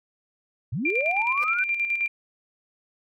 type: linear sweep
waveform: sine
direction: up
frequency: 92.5 to 1541 Hz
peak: -25 dBFS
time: 0.72-1.64 s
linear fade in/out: 10 ms
type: tone with tremolo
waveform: sine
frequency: 2378 Hz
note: D7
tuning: 21 cents sharp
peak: -21 dBFS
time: 0.85-2.08 s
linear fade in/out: 5 ms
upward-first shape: square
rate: 9.5 Hz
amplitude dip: 50%
type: tone with exponential growth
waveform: 15% pulse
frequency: 511 Hz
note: C5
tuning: 41 cents flat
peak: -27 dBFS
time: 1.35-1.44 s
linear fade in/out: 1 ms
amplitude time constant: 18 ms
effects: none